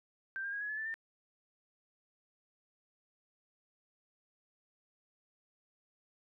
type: tone with pitch steps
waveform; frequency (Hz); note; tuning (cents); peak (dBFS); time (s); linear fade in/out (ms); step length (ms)
sine; 1568 / 1604.7 / 1642.2 / 1680.5 / 1719.8 / 1760 / 1801.2; G6 / G6 / G#6 / G#6 / A6 / A6 / A6; 0 / +40 / -20 / +20 / -40 / 0 / +40; -36; 0.36-0.941; 0; 83
effects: none